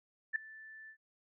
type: tone with ADSR envelope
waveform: sine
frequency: 1760 Hz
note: A6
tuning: in tune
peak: -27 dBFS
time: 0.33-0.97 s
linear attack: 28 ms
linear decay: 3 ms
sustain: -22 dB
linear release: 80 ms
effects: none